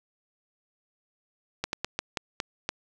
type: slowing click train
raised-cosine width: 0.2 ms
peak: -11 dBFS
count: 7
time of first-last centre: 1.64-2.691 s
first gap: 91 ms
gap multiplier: 1.26
effects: none